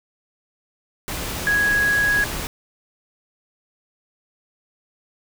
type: tone in noise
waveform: sine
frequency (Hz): 1661.2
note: G#6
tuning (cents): 0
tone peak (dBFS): -16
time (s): 1.47-2.24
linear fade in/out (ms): 0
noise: pink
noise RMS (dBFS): -28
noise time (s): 1.08-2.47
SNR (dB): +9
effects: none